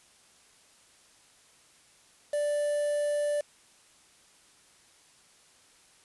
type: tone with quantisation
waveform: triangle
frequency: 587.3 Hz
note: D5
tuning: in tune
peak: -24 dBFS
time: 2.33-3.41 s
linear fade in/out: 5 ms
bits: 7
effects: white hiss -60 dBFS RMS until 6.04 s + resampled to 24000 Hz